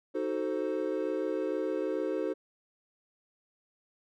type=chord; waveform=triangle; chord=D# diminished seventh; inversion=none; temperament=equal with one note detuned; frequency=311.1 / 373.4 / 440 / 523.3 Hz; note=D#4 / F#4 / A4 / C5; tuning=0 / +16 / 0 / 0 cents; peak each=-33 dBFS; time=0.14-2.34 s; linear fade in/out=20 ms; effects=none